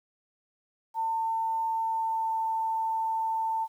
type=tone with pitch glide; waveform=sine; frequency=899 to 893.3 Hz; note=A5 to A5; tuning=+37 to +26 cents; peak=-26 dBFS; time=0.94-3.68 s; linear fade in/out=50 ms; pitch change=-11 cents; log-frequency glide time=1.83-2.35 s; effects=10-bit